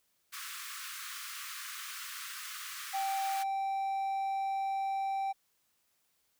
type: high-pass noise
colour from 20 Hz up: pink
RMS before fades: -43 dBFS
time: 0.32-3.44 s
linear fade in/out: 20 ms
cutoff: 1100 Hz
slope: 96 dB/octave
type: tone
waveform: triangle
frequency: 780 Hz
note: G5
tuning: 9 cents flat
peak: -29 dBFS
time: 2.93-5.33 s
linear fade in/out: 20 ms
effects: white hiss -75 dBFS RMS until 6.39 s